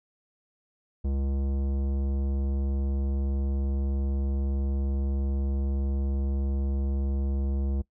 sine tone with tanh clipping, 68.4 Hz, C#2, 23 cents flat, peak -27 dBFS, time 1.04-7.82 s, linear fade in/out 10 ms, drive 15 dB, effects noise-tail reverb RT60 0.1 s tail -21 dB re dry

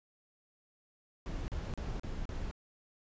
brown noise bursts, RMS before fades -38 dBFS, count 5, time 1.26-2.512 s, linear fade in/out 0 ms, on 220 ms, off 38 ms, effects resampled to 16000 Hz

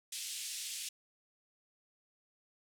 white band-pass noise, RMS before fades -42 dBFS, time 0.12-0.89 s, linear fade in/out 5 ms, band 2500 to 10000 Hz, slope 24 dB/octave, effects none

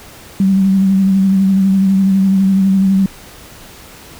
sine tone with vibrato, 192.8 Hz, G3, 28 cents flat, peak -8 dBFS, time 0.4-3.06 s, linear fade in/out 2 ms, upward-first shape sine, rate 12 Hz, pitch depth 29 cents each way, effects pink hiss -37 dBFS RMS until 4.19 s

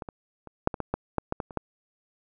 clicks, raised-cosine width 1 ms, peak -21 / -23 / -28 / -6 / -18 / -15 / -12 / -10 / -13 / -16 / -27 / -13 dBFS, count 12, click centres 0.022 / 0.088 / 0.473 / 0.674 / 0.742 / 0.803 / 0.94 / 1.183 / 1.324 / 1.402 / 1.508 / 1.573 s, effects none

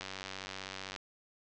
click train, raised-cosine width 0.2 ms, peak -23 dBFS, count 92, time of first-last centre 0.01-0.962 s, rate 95.6 Hz, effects low-pass 7000 Hz 12 dB/octave

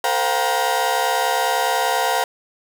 35% pulse tone cluster, 450.2 / 517 / 710 / 780 / 945 Hz, A4 / C5 / F5 / G5 / A#5, +40 / -21 / +28 / -9 / +23 cents, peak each -27 / -24 / -21 / -22 / -21 dBFS, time 0.04-2.24 s, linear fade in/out 2 ms, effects none

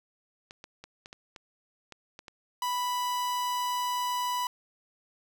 clicks, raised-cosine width 0.2 ms, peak -27 dBFS, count 9, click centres 0.509 / 0.641 / 0.84 / 1.059 / 1.129 / 1.362 / 1.923 / 2.191 / 2.282 s
45% pulse tone, 987.8 Hz, B5, in tune, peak -28 dBFS, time 2.62-4.47 s, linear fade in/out 2 ms
effects none

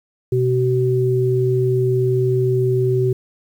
sine tone pair together, 125.8 / 378.7 Hz, B2 / F#4, +32 / +40 cents, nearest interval octave + perfect fifth, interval 1908 cents, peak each -17 / -17 dBFS, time 0.32-3.13 s, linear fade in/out 5 ms, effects 8-bit

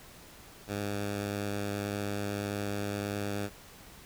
10% pulse tone with vibrato, 101.7 Hz, G#2, 36 cents flat, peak -24 dBFS, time 0.67-3.5 s, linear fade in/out 50 ms, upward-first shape triangle, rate 9.3 Hz, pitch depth 11 cents each way, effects pink hiss -52 dBFS RMS until 4.05 s

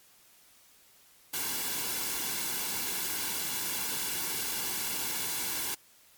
white noise with comb filter, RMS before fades -33 dBFS, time 1.33-5.75 s, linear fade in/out 10 ms, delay 1.6 ms, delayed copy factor -0.55, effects white hiss -60 dBFS RMS until 6.17 s + MP3 96 kbps

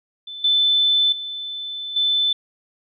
sine tone with level steps, 3520 Hz, A7, in tune, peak -31 / -14 / -27 / -16 dBFS, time 0.27-2.33 s, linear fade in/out 5 ms, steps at 0.44 / 1.12 / 1.96 s, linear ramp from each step 5 ms, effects none

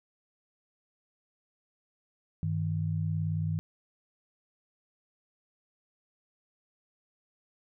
sine tone pair together, 99.47 / 157.9 Hz, G2 / D#3, +26 / +26 cents, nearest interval minor sixth, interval 800 cents, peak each -31 / -30 dBFS, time 2.43-3.59 s, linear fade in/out 0 ms, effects none

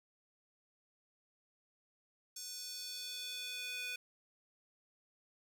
square tone with high-pass filter sweep, 495.3 Hz, B4, 5 cents sharp, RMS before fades -44 dBFS, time 2.36-3.96 s, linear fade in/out 5 ms, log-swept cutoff 6000 to 2300 Hz, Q 2.5, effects none

